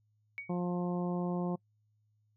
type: tone with exponential decay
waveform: sine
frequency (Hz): 2247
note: C#7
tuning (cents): +23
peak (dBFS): -35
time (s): 0.38-0.59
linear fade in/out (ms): 0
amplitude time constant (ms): 44
type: harmonic tone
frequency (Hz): 177.1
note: F3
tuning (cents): +24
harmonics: 1 / 2 / 3 / 4 / 5 / 6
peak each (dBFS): -32 / -38 / -42 / -44 / -46 / -48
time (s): 0.49-1.56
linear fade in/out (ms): 10
effects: noise-tail reverb RT60 0.1 s tail -26 dB re dry + added 106 Hz sine -70 dBFS peak until 2.36 s